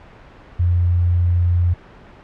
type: tone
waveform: sine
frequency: 87.7 Hz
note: F2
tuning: 8 cents sharp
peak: -13 dBFS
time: 0.59-1.74 s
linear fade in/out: 10 ms
effects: pink hiss -43 dBFS RMS until 2.23 s + low-pass 2000 Hz 12 dB/octave